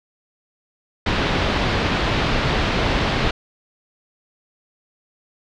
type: low-pass noise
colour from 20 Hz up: pink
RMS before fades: -20 dBFS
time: 1.06-3.31 s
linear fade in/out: 5 ms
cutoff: 4100 Hz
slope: 24 dB/octave
effects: none